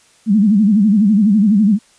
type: tone with vibrato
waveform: sine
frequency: 207.7 Hz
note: G#3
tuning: in tune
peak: -8 dBFS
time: 0.26-1.79 s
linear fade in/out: 50 ms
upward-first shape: sine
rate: 12 Hz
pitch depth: 140 cents each way
effects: white hiss -51 dBFS RMS until 1.98 s + resampled to 22050 Hz